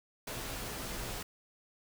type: noise with comb filter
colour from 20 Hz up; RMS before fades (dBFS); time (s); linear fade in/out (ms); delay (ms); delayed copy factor
pink; -40; 0.27-1.23; 5; 13; -0.5
effects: none